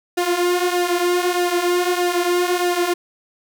sawtooth tone with flanger, 354.3 Hz, F4, 25 cents sharp, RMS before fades -19 dBFS, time 0.17-2.94 s, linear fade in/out 10 ms, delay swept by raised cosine 1.9 to 7.3 ms, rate 1.6 Hz, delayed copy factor -0.65, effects none

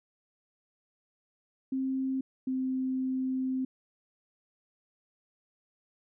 sine tone pair in turn, 264.4 / 260.2 Hz, C4 / C4, +18 / -9 cents, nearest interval unison, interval 27 cents, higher first, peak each -28 dBFS, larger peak neither, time 1.72-2.21 / 2.47-3.65 s, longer second, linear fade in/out 5 ms, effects none

